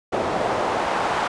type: noise with band-pass filter sweep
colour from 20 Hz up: pink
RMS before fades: -23 dBFS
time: 0.12-1.28 s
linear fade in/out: 10 ms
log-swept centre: 570 to 1000 Hz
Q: 1.4
effects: resampled to 22050 Hz